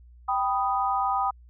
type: chord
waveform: sine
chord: G augmented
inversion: none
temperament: equal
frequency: 784 / 987.8 / 1244.5 Hz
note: G5 / B5 / D#6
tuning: 0 / 0 / 0 cents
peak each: -26 / -28 / -27 dBFS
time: 0.28-1.31 s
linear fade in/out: 10 ms
effects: added 60 Hz sine -48 dBFS peak until 1.49 s